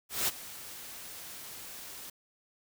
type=noise with ADSR envelope; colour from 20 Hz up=white; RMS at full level=-28 dBFS; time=0.09-2.1 s; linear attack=190 ms; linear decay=24 ms; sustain=-17 dB; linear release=5 ms; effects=none